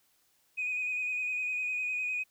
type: tone with vibrato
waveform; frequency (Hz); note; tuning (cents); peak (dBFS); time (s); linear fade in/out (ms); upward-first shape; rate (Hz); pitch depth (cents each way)
sine; 2490; D#7; +1; -29; 0.57-2.24; 20; square; 9.9; 22
effects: tanh soft clip ceiling -26 dBFS + white hiss -70 dBFS RMS until 2.3 s